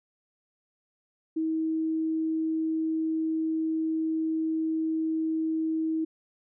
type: tone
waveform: sine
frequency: 319.5 Hz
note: D#4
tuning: 46 cents sharp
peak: -25 dBFS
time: 1.36-6.05 s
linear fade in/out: 10 ms
effects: none